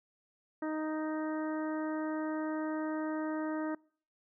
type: harmonic tone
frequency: 311.1 Hz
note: D#4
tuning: in tune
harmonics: 1 / 2 / 3 / 4 / 5 / 6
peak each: -34 / -40 / -44 / -46 / -48 / -50 dBFS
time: 0.62-3.75 s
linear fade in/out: 5 ms
effects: noise-tail reverb RT60 0.5 s tail -26 dB re dry